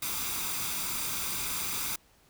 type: noise with comb filter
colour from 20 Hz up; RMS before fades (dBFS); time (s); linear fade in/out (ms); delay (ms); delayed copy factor
white; -33; 0.02-1.96; 5; 0.83; +0.55
effects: pink hiss -63 dBFS RMS until 2.29 s